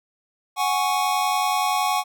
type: chord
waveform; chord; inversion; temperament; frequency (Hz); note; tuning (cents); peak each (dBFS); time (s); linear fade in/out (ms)
square; F# suspended second; none; equal; 740 / 830.6 / 1108.7; F#5 / G#5 / C#6; 0 / 0 / 0; -25; 0.56-2.04; 50
effects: none